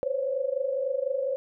sine tone cluster, 511 / 537 / 561 Hz, C5 / C5 / C#5, -41 / +45 / +21 cents, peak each -30 dBFS, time 0.03-1.36 s, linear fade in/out 0 ms, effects none

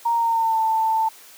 sine tone with pitch glide, 932.3 to 888.1 Hz, A#5 to A5, 0 to +16 cents, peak -17 dBFS, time 0.05-1.09 s, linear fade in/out 10 ms, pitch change -84 cents, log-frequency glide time 0.15-0.6 s, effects white hiss -46 dBFS RMS until 1.37 s + high-pass 300 Hz 12 dB/octave

